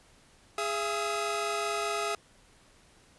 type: tone cluster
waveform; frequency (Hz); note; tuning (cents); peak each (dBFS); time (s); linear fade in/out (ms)
sawtooth; 413.4 / 677 / 1265; G#4 / E5 / D#6; -8 / +46 / +28; -30; 0.58-2.15; 2
effects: pink hiss -60 dBFS RMS until 3.18 s + resampled to 24000 Hz